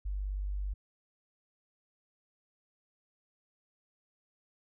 sine tone, 49 Hz, G1, in tune, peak -32 dBFS, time 0.05-0.74 s, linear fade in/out 10 ms, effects none

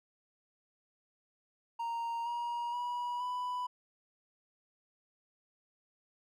triangle tone with pitch steps, 930 / 950.1 / 970.6 / 991.6 Hz, A#5 / A#5 / B5 / B5, -4 / +33 / -30 / +7 cents, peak -32 dBFS, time 1.79-3.67 s, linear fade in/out 10 ms, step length 470 ms, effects none

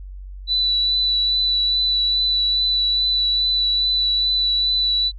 sine tone with vibrato, 3965 Hz, B7, 6 cents sharp, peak -16 dBFS, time 0.47-5.12 s, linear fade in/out 50 ms, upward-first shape triangle, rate 2.4 Hz, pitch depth 17 cents each way, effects added 47 Hz sine -32 dBFS peak until 5.18 s

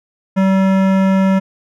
sine tone with hard clipping, 191.7 Hz, G3, 38 cents flat, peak -12 dBFS, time 0.36-1.4 s, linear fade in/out 20 ms, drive 17 dB, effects none

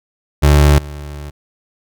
30% pulse tone with level steps, 73.2 Hz, D2, 5 cents flat, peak -4 / -24 dBFS, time 0.42-1.31 s, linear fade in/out 20 ms, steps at 0.78 s, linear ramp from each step 5 ms, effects none

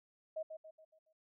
sine tone with echo, 632 Hz, D#5, 27 cents sharp, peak -37 dBFS, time 0.36-0.43 s, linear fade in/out 10 ms, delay 140 ms, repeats 5, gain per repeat -7 dB, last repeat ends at 1.13 s, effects none

